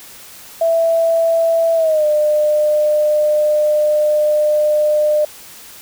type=tone with pitch glide; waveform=sine; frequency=661 to 602.6 Hz; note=E5 to D5; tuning=+5 to +44 cents; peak=-11 dBFS; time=0.61-5.25 s; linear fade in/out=5 ms; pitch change=-161 cents; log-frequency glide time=1.75-2.05 s; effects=white hiss -38 dBFS RMS until 5.81 s